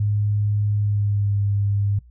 sine tone with pitch glide, 103.83 to 101.11 Hz, G#2 to G#2, 0 to -46 cents, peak -18 dBFS, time 0-1.99 s, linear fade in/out 5 ms, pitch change -46 cents, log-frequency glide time 0.75-1.37 s, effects noise-tail reverb RT60 0.1 s tail -19 dB re dry + added 60 Hz sine -45 dBFS peak until 2.1 s

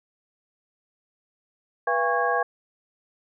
sine tone cluster, 488.2 / 682 / 808 / 1105 / 1641 Hz, B4 / F5 / G#5 / C#6 / G#6, -20 / -41 / -48 / -6 / -21 cents, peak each -27 dBFS, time 1.87-2.43 s, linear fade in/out 5 ms, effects none

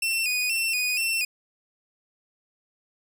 sawtooth tone with vibrato, 2584 Hz, E7, 35 cents flat, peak -20 dBFS, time 0.02-1.25 s, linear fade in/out 5 ms, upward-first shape square, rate 2.1 Hz, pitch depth 73 cents each way, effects none

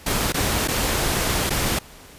pink noise with dropouts, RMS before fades -22 dBFS, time 0.06-1.79 s, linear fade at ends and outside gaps 5 ms, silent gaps 0.323-0.342 / 0.676-0.683 / 1.496-1.504 s, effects pink hiss -45 dBFS RMS until 2.18 s + resampled to 32000 Hz

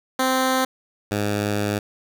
10% pulse tone pair in turn, 260.3 / 103.3 Hz, C4 / G#2, -9 / -9 cents, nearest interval octave + major third, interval 1600 cents, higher first, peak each -10 / -13 dBFS, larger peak first, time 0.19-0.65 / 1.11-1.79 s, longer second, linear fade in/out 5 ms, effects none

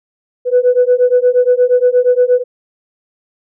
sine beating tone pair, 491.8 / 500.3 Hz, B4 / B4, -7 / +22 cents, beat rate 8.5 Hz, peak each -10 dBFS, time 0.45-2.44 s, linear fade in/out 50 ms, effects tanh soft clip ceiling -2 dBFS

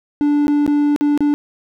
triangle tone with dropouts, 292.2 Hz, D4, 9 cents flat, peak -10 dBFS, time 0.21-1.34 s, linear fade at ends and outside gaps 0 ms, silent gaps 0.47-0.481 / 0.664-0.677 / 0.962-1.01 / 1.176-1.206 s, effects none

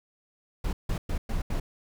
brown noise bursts at uneven times, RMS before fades -28 dBFS, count 5, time 0.64-0.73 / 0.89-0.98 / 1.09-1.18 / 1.29-1.42 / 1.5-1.6 s, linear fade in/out 5 ms, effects none

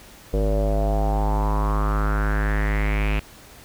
square tone with low-pass filter sweep, 51.9 Hz, G#1, in tune, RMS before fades -21 dBFS, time 0.33-3.2 s, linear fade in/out 10 ms, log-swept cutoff 500 to 2600 Hz, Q 5.5, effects pink hiss -46 dBFS RMS until 3.64 s

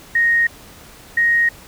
sine tone pair in turn, 1864.7 / 1871.9 Hz, A#6 / A#6, 0 / +7 cents, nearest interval unison, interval 7 cents, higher second, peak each -12 dBFS, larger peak neither, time 0.15-0.47 / 1.17-1.49 s, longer neither, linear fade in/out 5 ms, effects pink hiss -42 dBFS RMS until 1.67 s

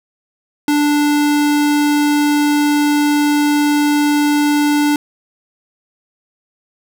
square tone, 293.7 Hz, D4, in tune, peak -12 dBFS, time 0.68-4.96 s, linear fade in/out 2 ms, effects none

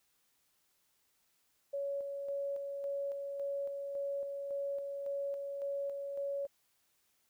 sine tone with tremolo, 560 Hz, C#5, 18 cents sharp, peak -34 dBFS, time 1.73-6.47 s, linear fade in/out 10 ms, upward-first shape square, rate 1.8 Hz, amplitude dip 35%, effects white hiss -75 dBFS RMS until 7.29 s

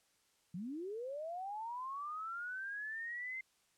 sine linear sweep, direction up, 161.3 to 2093 Hz, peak -40 dBFS, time 0.54-3.41 s, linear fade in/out 5 ms, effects white hiss -74 dBFS RMS until 3.77 s + low-pass 10000 Hz 12 dB/octave

